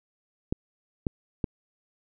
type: clicks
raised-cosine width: 3 ms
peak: -13 dBFS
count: 3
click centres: 0.525 / 1.068 / 1.442 s
effects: none